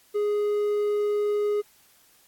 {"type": "tone", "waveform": "triangle", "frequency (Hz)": 415.3, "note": "G#4", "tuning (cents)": 0, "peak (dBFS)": -20, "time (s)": [0.14, 1.62], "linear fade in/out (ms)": 20, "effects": ["white hiss -59 dBFS RMS until 2.27 s", "AAC 64 kbps"]}